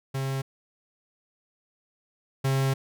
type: tone pair in turn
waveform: 45% pulse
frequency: 134.7 / 134.7 Hz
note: C#3 / C#3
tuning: -49 / -49 cents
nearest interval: unison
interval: 0 cents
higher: neither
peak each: -27 / -22 dBFS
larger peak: second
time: 0.14-0.42 / 2.44-2.74 s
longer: second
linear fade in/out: 10 ms
effects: none